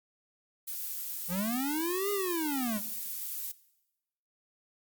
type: noise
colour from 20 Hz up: violet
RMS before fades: -37 dBFS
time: 0.67-3.52 s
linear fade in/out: 10 ms
type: linear two-way sweep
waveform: square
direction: up then down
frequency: 166.4 to 413 to 195.8 Hz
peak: -31 dBFS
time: 1.28-2.81 s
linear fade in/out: 50 ms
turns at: 2.11 s
effects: noise-tail reverb RT60 0.9 s tail -18 dB re dry + Opus 48 kbps